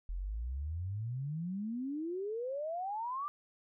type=exponential sweep; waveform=sine; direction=up; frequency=41.2 to 1200 Hz; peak=-35 dBFS; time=0.09-3.28 s; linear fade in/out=0 ms; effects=none